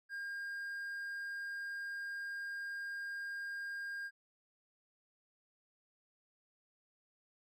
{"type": "tone", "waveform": "triangle", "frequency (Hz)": 1611, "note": "G6", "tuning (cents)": 47, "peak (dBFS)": -38, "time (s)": [0.09, 4.11], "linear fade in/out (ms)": 50, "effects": []}